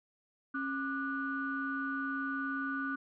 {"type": "tone cluster", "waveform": "sine", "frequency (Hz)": [272.5, 1190, 1471], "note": ["C#4", "D6", "F#6"], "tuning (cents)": [-29, 22, -11], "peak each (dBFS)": [-36, -40, -36], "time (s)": [0.54, 2.96], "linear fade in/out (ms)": 10, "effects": ["tanh soft clip ceiling -24 dBFS"]}